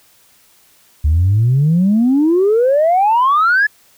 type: exponential sweep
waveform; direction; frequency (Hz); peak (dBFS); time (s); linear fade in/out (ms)
sine; up; 71.7 to 1740; -8; 1.04-3.67; 10
effects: tanh soft clip ceiling -6 dBFS + white hiss -51 dBFS RMS until 3.97 s